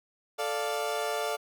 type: chord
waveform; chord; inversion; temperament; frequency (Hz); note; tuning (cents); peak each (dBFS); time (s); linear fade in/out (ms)
30% pulse; D minor; second; equal; 440 / 587.3 / 698.5; A4 / D5 / F5; 0 / 0 / 0; -31; 0.38-1.37; 20
effects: none